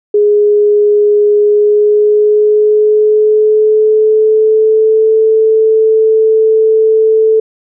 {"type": "tone with pitch glide", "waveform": "sine", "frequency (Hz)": [415.6, 439.8], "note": ["G#4", "A4"], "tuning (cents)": [1, -1], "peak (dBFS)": -5, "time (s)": [0.14, 7.4], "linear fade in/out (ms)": 5, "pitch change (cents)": 98, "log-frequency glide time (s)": [1.38, 5.15], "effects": []}